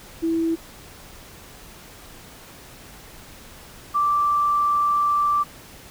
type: tone pair in turn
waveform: sine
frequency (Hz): 328.7 / 1171.4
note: E4 / D6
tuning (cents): -5 / -5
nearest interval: octave + minor seventh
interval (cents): 2200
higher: second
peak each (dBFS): -19 / -17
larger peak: second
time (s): 0.22-0.56 / 3.94-5.44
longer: second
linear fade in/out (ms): 20
effects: pink hiss -44 dBFS RMS until 5.9 s